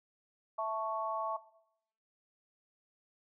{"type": "chord", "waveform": "sine", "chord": "A major", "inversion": "second", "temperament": "equal", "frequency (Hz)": [659.3, 880, 1108.7], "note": ["E5", "A5", "C#6"], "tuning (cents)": [0, 0, 0], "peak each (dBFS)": [-36, -38, -36], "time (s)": [0.58, 1.37], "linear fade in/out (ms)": 10, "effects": ["noise-tail reverb RT60 0.7 s tail -17 dB re dry"]}